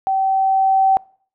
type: tone with level ramp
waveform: sine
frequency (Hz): 770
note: G5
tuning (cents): -31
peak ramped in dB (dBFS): -15 to -10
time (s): 0.07-0.97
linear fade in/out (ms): 0
effects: noise-tail reverb RT60 0.5 s tail -25 dB re dry